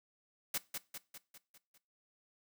white noise with echo, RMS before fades -35 dBFS, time 0.54-0.58 s, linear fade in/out 5 ms, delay 200 ms, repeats 6, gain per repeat -5 dB, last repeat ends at 1.78 s, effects noise-tail reverb RT60 0.3 s tail -20 dB re dry + high-pass 150 Hz 12 dB/octave

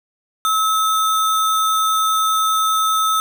sine tone with sample-and-hold, 1295 Hz, E6, 31 cents flat, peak -14 dBFS, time 0.45-3.2 s, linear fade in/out 0 ms, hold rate 4900 Hz, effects none

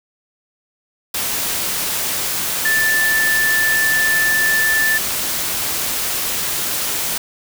sine tone in noise, 1760 Hz, A6, in tune, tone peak -14 dBFS, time 2.65-4.98 s, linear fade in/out 5 ms, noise white, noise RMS -21 dBFS, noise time 1.14-7.18 s, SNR +4 dB, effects none

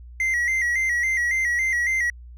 triangle tone with vibrato, 2000 Hz, B6, 21 cents sharp, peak -18 dBFS, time 0.2-2.1 s, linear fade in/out 2 ms, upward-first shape square, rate 3.6 Hz, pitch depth 70 cents each way, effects added 60 Hz sine -39 dBFS peak until 2.37 s

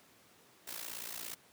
white noise with amplitude modulation, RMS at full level -40 dBFS, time 0.67-1.35 s, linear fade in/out 10 ms, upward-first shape sine, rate 57.5 Hz, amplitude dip 80%, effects pink hiss -63 dBFS RMS until 1.52 s + high-pass 150 Hz 12 dB/octave

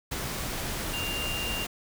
sine tone in noise, 2794 Hz, F7, in tune, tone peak -32 dBFS, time 0.93-1.65 s, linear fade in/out 10 ms, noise pink, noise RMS -33 dBFS, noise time 0.11-1.67 s, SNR -2 dB, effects none

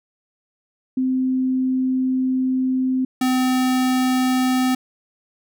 sine / square tone pair in turn, 258.8 / 256.1 Hz, C4 / C4, -19 / -37 cents, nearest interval unison, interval 18 cents, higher first, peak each -17 dBFS, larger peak neither, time 0.97-3.05 / 3.21-4.75 s, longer first, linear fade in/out 5 ms, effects none

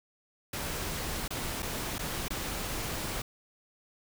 pink noise with dropouts, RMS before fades -35 dBFS, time 0.53-3.22 s, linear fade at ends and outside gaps 5 ms, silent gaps 1.28-1.305 / 1.623-1.627 / 1.983-1.991 / 2.283-2.304 s, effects none

